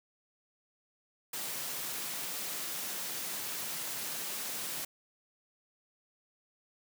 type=high-pass noise; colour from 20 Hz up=white; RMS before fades=-38 dBFS; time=1.33-4.85 s; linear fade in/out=5 ms; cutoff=120 Hz; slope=96 dB/octave; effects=none